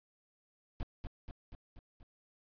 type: noise with echo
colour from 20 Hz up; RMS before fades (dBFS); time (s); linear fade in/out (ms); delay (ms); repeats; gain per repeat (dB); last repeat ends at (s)
brown; -36; 0.8-0.83; 0; 240; 5; -4; 2.03
effects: resampled to 11025 Hz